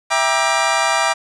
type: chord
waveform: 25% pulse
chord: E half-diminished seventh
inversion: none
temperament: just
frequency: 659.3 / 791.1 / 949.3 / 1186.7 Hz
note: E5 / G5 / Bb5 / D6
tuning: 0 / +16 / +31 / +18 cents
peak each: -17 dBFS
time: 0.1-1.14 s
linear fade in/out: 20 ms
effects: resampled to 22050 Hz + 7-bit